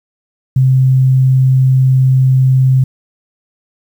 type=tone; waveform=sine; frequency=130.81 Hz; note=C3; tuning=in tune; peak=-6 dBFS; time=0.56-2.84 s; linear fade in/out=5 ms; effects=7-bit